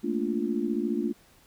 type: chord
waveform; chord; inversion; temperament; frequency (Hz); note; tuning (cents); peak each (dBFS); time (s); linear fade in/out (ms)
sine; Bb major seventh; third; just; 218.5 / 233.1 / 291.4 / 349.6; A3 / Bb3 / D4 / F4; -12 / 0 / -13 / +2; -31; 0.03-1.13; 20
effects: pink hiss -59 dBFS RMS until 1.46 s